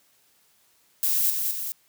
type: noise with echo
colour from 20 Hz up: violet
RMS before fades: -23 dBFS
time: 1.03-1.3 s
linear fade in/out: 0 ms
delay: 210 ms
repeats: 2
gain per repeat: -4 dB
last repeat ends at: 1.72 s
effects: white hiss -63 dBFS RMS until 1.88 s + high-pass 60 Hz 12 dB/octave